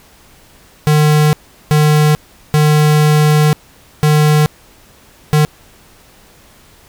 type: tone bursts at uneven times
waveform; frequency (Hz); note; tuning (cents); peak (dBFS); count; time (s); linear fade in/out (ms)
square; 151.3; D#3; -48; -8; 5; 0.87-1.33 / 1.71-2.15 / 2.54-3.53 / 4.03-4.46 / 5.33-5.45; 0
effects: pink hiss -45 dBFS RMS until 6.88 s